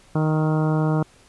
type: harmonic tone with a mistuned harmonic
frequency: 155.56 Hz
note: D#3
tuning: in tune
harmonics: 1 / 2 / 3 / 4 / 5 / 6 / 7 / 8 / 9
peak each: -19 / -25 / -29 / -31 / -33 / -35 / -36 / -37 / -38 dBFS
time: 0.15-1.03 s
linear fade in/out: 5 ms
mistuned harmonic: 8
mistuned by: +27 cents
effects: pink hiss -53 dBFS RMS until 1.28 s + resampled to 24000 Hz